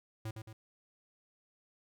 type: tone with echo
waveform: square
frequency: 110 Hz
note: A2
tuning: in tune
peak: -38 dBFS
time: 0.25-0.31 s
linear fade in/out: 5 ms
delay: 110 ms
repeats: 2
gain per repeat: -5 dB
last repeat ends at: 0.53 s
effects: none